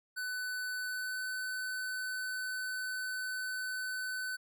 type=tone with pitch glide; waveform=square; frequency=1500 to 1510.4 Hz; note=F#6 to F#6; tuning=+23 to +35 cents; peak=-36 dBFS; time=0.16-4.37 s; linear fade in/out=20 ms; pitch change=+12 cents; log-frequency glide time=0.8-1.22 s; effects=none